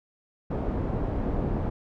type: low-pass noise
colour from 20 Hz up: pink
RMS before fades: -28 dBFS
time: 0.5-1.7 s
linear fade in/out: 10 ms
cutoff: 600 Hz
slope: 12 dB/octave
effects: none